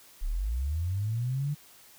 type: linear sweep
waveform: sine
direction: up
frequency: 30 to 150 Hz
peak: -27 dBFS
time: 0.21-1.55 s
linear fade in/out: 20 ms
effects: white hiss -55 dBFS RMS until 1.98 s